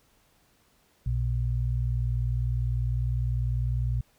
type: tone pair together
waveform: sine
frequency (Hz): 60.1 / 120.2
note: B1 / B2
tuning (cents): -46 / -46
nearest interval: octave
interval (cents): 1200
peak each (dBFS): -27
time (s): 1.06-4.01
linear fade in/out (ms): 5
effects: pink hiss -65 dBFS RMS until 4.18 s